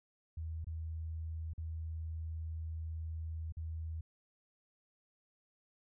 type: tone with dropouts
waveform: sine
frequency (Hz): 80.5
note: E2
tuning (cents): -41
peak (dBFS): -38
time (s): 0.37-4.01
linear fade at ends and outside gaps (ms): 5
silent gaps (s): 0.645-0.668 / 1.535-1.579 / 3.523-3.569
effects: none